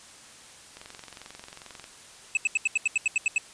click train, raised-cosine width 0.2 ms, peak -25 dBFS, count 25, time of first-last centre 0.77-1.841 s, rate 22.4 Hz
square tone bursts, 2603 Hz, E7, 22 cents flat, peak -21 dBFS, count 11, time 2.35-3.381 s, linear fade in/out 2 ms, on 21 ms, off 80 ms
effects white hiss -49 dBFS RMS until 3.53 s + resampled to 22050 Hz

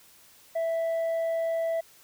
sine tone with tanh clipping, 659.3 Hz, E5, in tune, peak -26 dBFS, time 0.55-1.81 s, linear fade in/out 10 ms, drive 3 dB, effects white hiss -56 dBFS RMS until 2.03 s

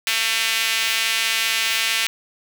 sawtooth tone with high-pass filter, 224.7 Hz, A3, 37 cents sharp, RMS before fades -21 dBFS, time 0.07-2.07 s, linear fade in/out 0 ms, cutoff 2500 Hz, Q 1.7, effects none

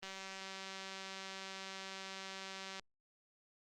click train, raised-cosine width 0.2 ms, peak -29 dBFS, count 532, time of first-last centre 0.03-2.796 s, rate 192 Hz, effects Opus 24 kbps

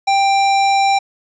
square tone, 788 Hz, G5, 9 cents sharp, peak -12 dBFS, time 0.07-0.99 s, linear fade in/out 10 ms, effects resampled to 16000 Hz + 9-bit

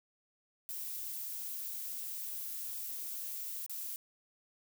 violet noise with dropouts, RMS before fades -41 dBFS, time 0.69-3.96 s, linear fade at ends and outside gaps 0 ms, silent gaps 3.663-3.696 s, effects none

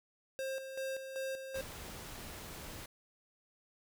square tone with tremolo, 532 Hz, C5, 29 cents sharp, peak -37 dBFS, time 0.39-1.61 s, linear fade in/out 0 ms, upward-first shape square, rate 2.6 Hz, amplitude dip 55%
pink noise, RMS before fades -47 dBFS, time 1.55-2.86 s, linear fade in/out 5 ms
effects none

